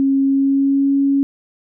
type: tone with pitch glide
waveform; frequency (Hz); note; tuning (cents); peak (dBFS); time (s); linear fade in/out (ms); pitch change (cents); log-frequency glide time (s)
sine; 272.3 to 277.1; C#4 to C#4; -31 to -1; -12; 0-1.23; 0; +30; 0.23-0.93
effects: none